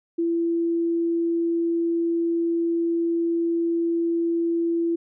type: tone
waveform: sine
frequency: 336.3 Hz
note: E4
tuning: 35 cents sharp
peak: -20 dBFS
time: 0.18-4.96 s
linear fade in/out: 10 ms
effects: none